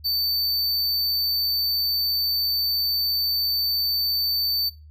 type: tone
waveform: square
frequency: 4557 Hz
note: C#8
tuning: 47 cents sharp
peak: -22 dBFS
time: 0.04-4.7 s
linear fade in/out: 20 ms
effects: noise-tail reverb RT60 0.3 s tail -20 dB re dry + added 76 Hz sine -43 dBFS peak until 4.9 s